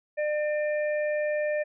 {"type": "harmonic tone", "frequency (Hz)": 600, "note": "D5", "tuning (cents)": 37, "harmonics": [1, 3, 4], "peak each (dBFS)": [-25, -35, -40], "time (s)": [0.17, 1.64], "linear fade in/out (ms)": 20, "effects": []}